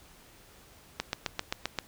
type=click train; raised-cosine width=0.2 ms; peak=-12 dBFS; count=7; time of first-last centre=1-1.787 s; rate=7.62 Hz; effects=pink hiss -56 dBFS RMS until 1.87 s